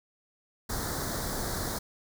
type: band-stop noise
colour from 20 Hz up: pink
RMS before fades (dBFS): -33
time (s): 0.69-1.79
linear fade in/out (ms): 10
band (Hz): 1900 to 3800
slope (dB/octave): 48
effects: none